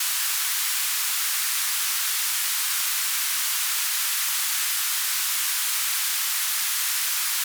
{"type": "band-pass noise", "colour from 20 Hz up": "white", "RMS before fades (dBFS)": -25, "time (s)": [0, 7.44], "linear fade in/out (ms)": 5, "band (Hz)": [1100, 16000], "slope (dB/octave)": 24, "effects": []}